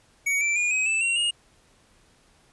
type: tone with pitch steps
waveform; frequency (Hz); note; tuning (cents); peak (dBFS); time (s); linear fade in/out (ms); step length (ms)
square; 2247 / 2338 / 2433 / 2532 / 2635 / 2743 / 2854; C#7 / D7 / D#7 / D#7 / E7 / F7 / F7; +23 / -8 / -39 / +30 / -1 / -32 / +37; -22; 0.26-1.31; 10; 150
effects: pink hiss -60 dBFS RMS until 2.52 s + resampled to 24000 Hz